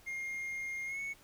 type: tone with pitch glide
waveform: triangle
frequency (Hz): 2126 to 2212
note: C7 to C#7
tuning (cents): +27 to -4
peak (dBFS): -35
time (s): 0.06-1.14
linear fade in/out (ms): 20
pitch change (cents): +69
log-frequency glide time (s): 0.86-1
effects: pink hiss -61 dBFS RMS until 1.23 s